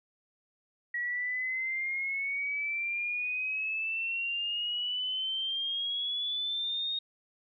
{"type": "exponential sweep", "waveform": "sine", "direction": "up", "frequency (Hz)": [1915, 3729], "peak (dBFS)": -30, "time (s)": [0.94, 6.99], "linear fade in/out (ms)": 5, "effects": []}